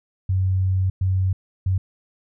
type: tone bursts at uneven times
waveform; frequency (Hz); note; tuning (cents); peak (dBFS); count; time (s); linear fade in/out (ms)
sine; 94; F#2; +28; -17; 3; 0.29-0.9 / 1.01-1.33 / 1.66-1.78; 5
effects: none